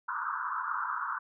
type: band-pass noise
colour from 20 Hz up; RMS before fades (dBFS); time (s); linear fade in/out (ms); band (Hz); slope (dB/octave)
white; -34; 0.08-1.19; 10; 940 to 1500; 96
effects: none